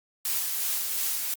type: noise with tremolo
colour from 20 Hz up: blue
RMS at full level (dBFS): -27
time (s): 0.25-1.34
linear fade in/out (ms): 2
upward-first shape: sine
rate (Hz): 2.8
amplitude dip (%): 30
effects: Opus 48 kbps